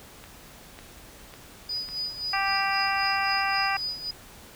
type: click train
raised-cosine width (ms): 0.3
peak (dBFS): -27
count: 4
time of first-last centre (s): 0.24-1.888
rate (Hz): 1.82
type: tone with tremolo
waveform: sine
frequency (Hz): 4953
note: D#8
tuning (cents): -9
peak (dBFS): -27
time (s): 1.69-4.11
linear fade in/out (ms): 5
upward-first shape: sine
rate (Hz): 3.8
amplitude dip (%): 70
type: harmonic tone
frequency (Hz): 392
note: G4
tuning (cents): 0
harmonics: 2 / 3 / 4 / 5 / 6 / 7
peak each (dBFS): -28 / -30 / -31 / -32 / -33 / -33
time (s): 2.33-3.77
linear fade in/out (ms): 5
effects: pink hiss -48 dBFS RMS until 4.55 s